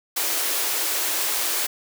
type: high-pass noise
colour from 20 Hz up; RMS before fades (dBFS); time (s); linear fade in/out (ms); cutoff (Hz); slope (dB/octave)
white; -24; 0.16-1.67; 10; 290; 96
effects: none

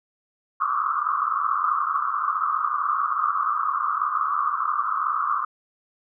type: band-pass noise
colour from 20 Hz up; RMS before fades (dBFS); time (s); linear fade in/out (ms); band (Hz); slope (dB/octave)
white; -24; 0.6-5.45; 10; 1100 to 1300; 96
effects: none

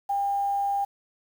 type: tone with quantisation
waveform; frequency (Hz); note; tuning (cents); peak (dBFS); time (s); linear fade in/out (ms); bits
sine; 800; G5; +35; -23; 0.09-0.85; 10; 8
effects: none

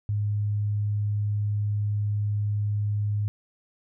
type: tone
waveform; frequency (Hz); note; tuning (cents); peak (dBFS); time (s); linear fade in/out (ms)
sine; 103.83; G#2; 0; -23; 0.09-3.28; 0
effects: none

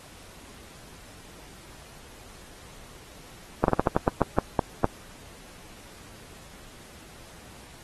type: slowing click train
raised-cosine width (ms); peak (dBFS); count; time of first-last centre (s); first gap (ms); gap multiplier
1; -5; 11; 3.64-4.844; 42; 1.22
effects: pink hiss -49 dBFS RMS until 7.83 s + AAC 32 kbps

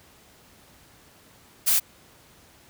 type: noise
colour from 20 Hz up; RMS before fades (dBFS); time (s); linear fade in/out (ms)
blue; -20; 1.66-1.8; 20
effects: pink hiss -54 dBFS RMS until 2.69 s + high-pass 60 Hz 12 dB/octave

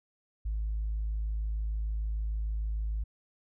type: tone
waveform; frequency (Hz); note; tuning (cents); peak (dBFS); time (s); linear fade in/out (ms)
sine; 53.3; G#1; +46; -28; 0.45-3.04; 10
effects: tanh soft clip ceiling -26 dBFS

